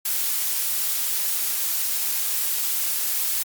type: noise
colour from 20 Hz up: blue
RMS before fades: -24 dBFS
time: 0.05-3.43 s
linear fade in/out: 5 ms
effects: Opus 48 kbps